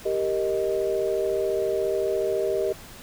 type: chord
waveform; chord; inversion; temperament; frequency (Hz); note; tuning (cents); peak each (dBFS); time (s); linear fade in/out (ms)
sine; Eb major; first; equal; 392 / 466.2 / 622.3; G4 / Bb4 / Eb5; 0 / 0 / 0; -25 / -28 / -27; 0.05-2.73; 10
effects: pink hiss -44 dBFS RMS until 3.02 s